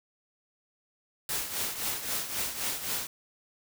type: noise with tremolo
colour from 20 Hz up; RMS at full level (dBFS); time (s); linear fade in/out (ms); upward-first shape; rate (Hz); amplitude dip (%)
white; -30; 1.29-3.07; 2; triangle; 3.8; 70
effects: none